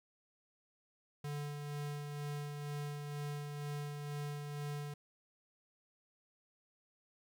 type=tone with tremolo; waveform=square; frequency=146 Hz; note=D3; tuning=10 cents flat; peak=-39 dBFS; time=1.24-4.94 s; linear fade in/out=5 ms; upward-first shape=sine; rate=2.1 Hz; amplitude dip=35%; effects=13-bit